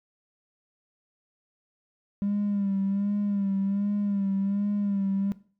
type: tone with vibrato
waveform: triangle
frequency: 200 Hz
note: G3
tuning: 35 cents sharp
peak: -21 dBFS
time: 2.22-5.32 s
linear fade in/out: 0 ms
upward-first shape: sine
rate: 1.3 Hz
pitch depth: 46 cents each way
effects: noise-tail reverb RT60 0.4 s tail -19 dB re dry + tanh soft clip ceiling -20 dBFS